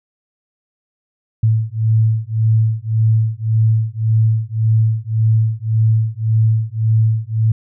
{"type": "beating tone pair", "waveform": "sine", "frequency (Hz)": [110, 111.8], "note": ["A2", "A2"], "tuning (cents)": [0, 28], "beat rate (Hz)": 1.8, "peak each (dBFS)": -15, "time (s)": [1.43, 7.52], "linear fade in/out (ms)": 5, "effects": []}